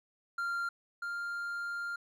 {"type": "tone pair in turn", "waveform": "triangle", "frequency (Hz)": [1389, 1397.9], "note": ["F6", "F6"], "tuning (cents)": [-10, 1], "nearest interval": "unison", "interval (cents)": 11, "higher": "second", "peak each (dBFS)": [-30, -33], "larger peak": "first", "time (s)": [[0.38, 0.69], [1.02, 1.96]], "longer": "second", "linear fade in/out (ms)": 5, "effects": []}